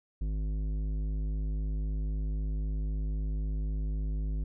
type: tone with tanh clipping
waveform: sine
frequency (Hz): 51.91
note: G#1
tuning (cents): 0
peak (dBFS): -31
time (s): 0.21-4.44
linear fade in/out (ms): 5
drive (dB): 12
effects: none